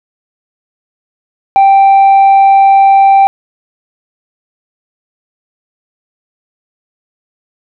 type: tone with tanh clipping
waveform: sine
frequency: 784 Hz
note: G5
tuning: in tune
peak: -3 dBFS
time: 1.56-3.27 s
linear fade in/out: 0 ms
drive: 2 dB
effects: none